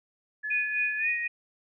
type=tone with pitch glide; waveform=sine; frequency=1714 to 1880 Hz; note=A6 to A#6; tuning=-46 to +14 cents; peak=-30 dBFS; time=0.43-1.28 s; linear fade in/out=20 ms; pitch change=+160 cents; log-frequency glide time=0.98-1.09 s
type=tone with tremolo; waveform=sine; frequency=2471 Hz; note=D#7; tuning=13 cents flat; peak=-24 dBFS; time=0.5-1.28 s; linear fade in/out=10 ms; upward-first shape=sine; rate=3.9 Hz; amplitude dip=70%
effects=none

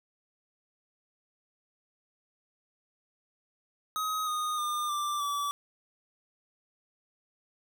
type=tone with pitch steps; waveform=square; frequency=1264 / 1235.1 / 1206.9 / 1179.4 / 1152.4 Hz; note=D#6 / D#6 / D6 / D6 / D6; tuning=+27 / -13 / +47 / +7 / -33 cents; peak=-30 dBFS; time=3.96-5.51 s; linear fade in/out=0 ms; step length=310 ms; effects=none

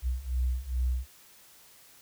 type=beating tone pair; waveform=sine; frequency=61.3 / 63.7 Hz; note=B1 / C2; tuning=-12 / -46 cents; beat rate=2.4 Hz; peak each=-31 / -29 dBFS; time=0.02-1.07 s; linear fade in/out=50 ms; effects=white hiss -56 dBFS RMS until 2.01 s

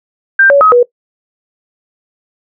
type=tone with pitch steps; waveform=sine; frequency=1575 / 563 / 1270 / 486.2 Hz; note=G6 / C#5 / D#6 / B4; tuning=+8 / +27 / +35 / -27 cents; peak=-3 dBFS; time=0.39-0.83 s; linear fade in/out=5 ms; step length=110 ms; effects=noise-tail reverb RT60 0.1 s tail -20 dB re dry

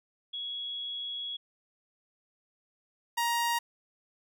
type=tone pair in turn; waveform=sine / sawtooth; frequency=3342 / 940.8 Hz; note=G#7 / A#5; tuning=+10 / +16 cents; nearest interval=octave + minor seventh; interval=2194 cents; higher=first; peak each=-34 / -23 dBFS; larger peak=second; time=0.33-1.37 / 3.17-3.59 s; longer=first; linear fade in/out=10 ms; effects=none

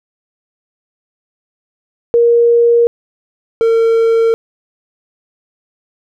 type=tone pair in turn; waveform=sine / triangle; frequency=470.6 / 455.6 Hz; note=A#4 / A#4; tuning=+16 / -40 cents; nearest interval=minor second; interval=56 cents; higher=first; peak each=-6 dBFS; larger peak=neither; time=2.14-2.87 / 3.61-4.34 s; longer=neither; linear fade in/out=0 ms; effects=none

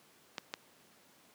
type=clicks; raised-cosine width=0.2 ms; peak=-19 dBFS; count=2; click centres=0.382 / 0.539 s; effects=pink hiss -63 dBFS RMS until 1.34 s + high-pass 200 Hz 12 dB/octave

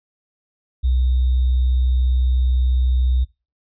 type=tone with sample-and-hold; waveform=sine; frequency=63 Hz; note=B1; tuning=35 cents sharp; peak=-14 dBFS; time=0.83-3.25 s; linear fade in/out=20 ms; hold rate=3675 Hz; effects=noise-tail reverb RT60 0.3 s tail -24 dB re dry + resampled to 11025 Hz

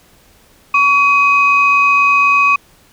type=tone pair together; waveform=sine; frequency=1127 / 2517 Hz; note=C#6 / D#7; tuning=+28 / +19 cents; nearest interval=octave + major second; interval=1391 cents; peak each=-10 dBFS; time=0.74-2.56 s; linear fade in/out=5 ms; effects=tanh soft clip ceiling -1 dBFS + pink hiss -49 dBFS RMS until 2.92 s

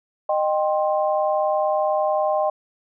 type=tone cluster; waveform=sine; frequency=615 / 784 / 1056 Hz; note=D#5 / G5 / C6; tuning=-20 / 0 / +16 cents; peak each=-20 / -23 / -27 dBFS; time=0.29-2.5 s; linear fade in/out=5 ms; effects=none

